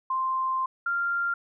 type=tone pair in turn; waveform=sine; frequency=1046.5 / 1391.1 Hz; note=C6 / F6; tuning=0 / -7 cents; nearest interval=perfect fourth; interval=493 cents; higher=second; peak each=-24 dBFS; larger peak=neither; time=0.1-0.66 / 0.86-1.34 s; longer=first; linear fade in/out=5 ms; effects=none